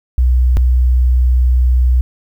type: tone pair in turn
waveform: sine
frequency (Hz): 62.5 / 62.5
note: B1 / B1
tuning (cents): +21 / +21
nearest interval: unison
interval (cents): 0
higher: neither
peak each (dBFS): -7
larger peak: neither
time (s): 0.18-0.57 / 0.57-2.01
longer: second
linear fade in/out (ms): 0
effects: tanh soft clip ceiling -3 dBFS + 8-bit